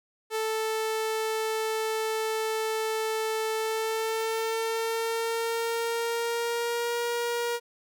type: tone with pitch glide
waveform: sawtooth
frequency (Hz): 440 to 474.3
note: A4 to A#4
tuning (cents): 0 to +30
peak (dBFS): -23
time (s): 0.3-7.6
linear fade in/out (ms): 50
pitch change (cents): +130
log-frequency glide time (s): 3.55-7
effects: none